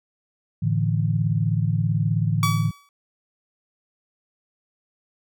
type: chord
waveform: sine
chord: A suspended fourth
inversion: none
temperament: equal with one note detuned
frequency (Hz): 110 / 146.83 / 165.48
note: A2 / D3 / E3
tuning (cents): 0 / 0 / +7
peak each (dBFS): -22 / -24 / -24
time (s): 0.62-2.71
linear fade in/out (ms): 10
type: tone with exponential decay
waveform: sawtooth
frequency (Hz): 1141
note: C#6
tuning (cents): +50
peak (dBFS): -15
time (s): 2.43-2.89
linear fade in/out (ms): 1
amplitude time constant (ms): 98
effects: none